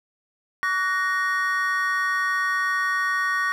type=chord; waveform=triangle; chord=F# major; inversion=second; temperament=equal with one note detuned; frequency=1137.3 / 1480 / 1864.7 Hz; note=C#6 / F#6 / A#6; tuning=+44 / 0 / 0 cents; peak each=-24 / -26 / -22 dBFS; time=0.63-3.52 s; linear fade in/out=0 ms; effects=none